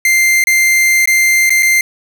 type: tone with dropouts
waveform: 45% pulse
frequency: 2093 Hz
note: C7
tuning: in tune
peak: -8 dBFS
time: 0.05-1.81 s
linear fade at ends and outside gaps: 2 ms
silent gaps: 0.44-0.47 / 1.057-1.074 / 1.495-1.504 / 1.625-1.629 s
effects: none